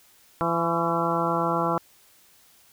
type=harmonic tone with a mistuned harmonic; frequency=168.5 Hz; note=E3; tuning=38 cents sharp; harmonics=1 / 2 / 3 / 4 / 5 / 6 / 7 / 8; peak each=-30 / -30 / -30 / -30 / -30 / -30 / -30 / -30 dBFS; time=0.41-1.78 s; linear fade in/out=0 ms; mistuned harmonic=7; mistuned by=-61 cents; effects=white hiss -57 dBFS RMS until 2.72 s